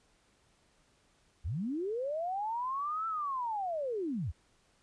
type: linear two-way sweep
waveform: sine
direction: up then down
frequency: 59.2 to 1340 to 59.2 Hz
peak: -32 dBFS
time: 1.44-4.32 s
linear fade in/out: 20 ms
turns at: 3.07 s
effects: pink hiss -69 dBFS RMS until 4.82 s + resampled to 22050 Hz